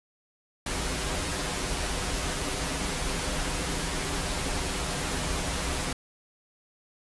pink noise with comb filter, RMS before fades -30 dBFS, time 0.66-5.93 s, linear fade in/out 5 ms, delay 9 ms, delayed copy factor -0.65, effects resampled to 24000 Hz

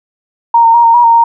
sine tone with pitch steps, 932 / 915 / 942 / 921 / 959 / 924 / 929 Hz, A#5 / A#5 / A#5 / A#5 / A#5 / A#5 / A#5, -1 / -32 / +18 / -21 / +49 / -16 / -6 cents, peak -3 dBFS, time 0.54-1.24 s, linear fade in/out 5 ms, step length 100 ms, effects none

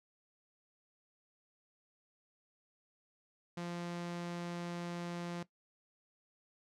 sawtooth tone, 173.3 Hz, F3, 13 cents flat, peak -35 dBFS, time 3.57-5.43 s, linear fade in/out 5 ms, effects noise-tail reverb RT60 0.1 s tail -17 dB re dry + low-pass 7000 Hz 12 dB/octave

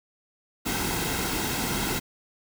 pink noise with comb filter, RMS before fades -28 dBFS, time 0.65-2 s, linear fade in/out 20 ms, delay 1.7 ms, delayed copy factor -0.55, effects none

